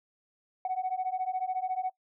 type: beating tone pair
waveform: sine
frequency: 738 / 752 Hz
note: F#5 / F#5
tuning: -5 / +28 cents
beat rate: 14 Hz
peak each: -31 dBFS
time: 0.65-1.9 s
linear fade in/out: 2 ms
effects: noise-tail reverb RT60 0.1 s tail -20 dB re dry + tanh soft clip ceiling -24 dBFS